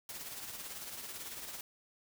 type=noise with tremolo; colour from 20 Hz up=white; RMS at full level=-43 dBFS; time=0.09-1.61 s; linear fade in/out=2 ms; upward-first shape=sine; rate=18 Hz; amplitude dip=45%; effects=none